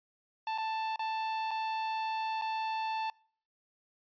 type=tone with dropouts; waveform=45% pulse; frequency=883 Hz; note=A5; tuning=6 cents sharp; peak=-32 dBFS; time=0.47-3.1 s; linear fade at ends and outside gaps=2 ms; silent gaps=0.578-0.583 / 0.96-0.993 / 1.509-1.513 / 2.414-2.42 s; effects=noise-tail reverb RT60 0.5 s tail -25 dB re dry + resampled to 11025 Hz